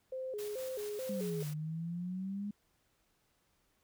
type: tone with vibrato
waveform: sine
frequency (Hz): 465.7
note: A#4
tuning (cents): -2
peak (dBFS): -37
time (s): 0.12-1.43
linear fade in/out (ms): 5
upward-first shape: square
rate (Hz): 2.3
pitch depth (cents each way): 190
type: noise with tremolo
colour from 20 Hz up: white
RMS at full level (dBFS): -49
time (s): 0.38-1.54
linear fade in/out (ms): 10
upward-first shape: square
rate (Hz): 4.9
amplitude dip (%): 35
type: exponential two-way sweep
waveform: sine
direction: down then up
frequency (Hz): 207.7 to 148 to 207.7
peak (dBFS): -36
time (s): 1.09-2.51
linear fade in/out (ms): 5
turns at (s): 1.47
effects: pink hiss -75 dBFS RMS until 3.83 s